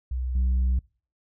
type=tone with level steps; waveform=sine; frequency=63.1 Hz; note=B1; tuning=38 cents sharp; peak=-25 / -17 dBFS; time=0.11-0.79 s; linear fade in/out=5 ms; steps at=0.35 s; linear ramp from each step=5 ms; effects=noise-tail reverb RT60 0.4 s tail -26 dB re dry + tanh soft clip ceiling -19 dBFS